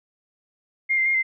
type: tone with pitch steps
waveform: sine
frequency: 2124 / 2086 / 2128 / 2076 Hz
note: C7 / C7 / C7 / C7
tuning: +25 / -6 / +29 / -14 cents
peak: -18 dBFS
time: 0.89-1.23 s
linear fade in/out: 20 ms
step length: 85 ms
effects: none